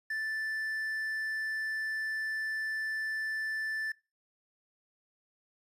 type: tone with quantisation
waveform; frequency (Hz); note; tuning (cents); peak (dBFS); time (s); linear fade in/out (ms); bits
triangle; 1760; A6; 0; -30; 0.1-3.92; 5; 10
effects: noise-tail reverb RT60 0.3 s tail -23 dB re dry + resampled to 32000 Hz